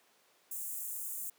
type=high-pass noise; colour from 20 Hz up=white; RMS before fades=-40 dBFS; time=0.51-1.3 s; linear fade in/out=5 ms; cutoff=7100 Hz; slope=48 dB/octave; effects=pink hiss -67 dBFS RMS until 1.38 s + high-pass 400 Hz 12 dB/octave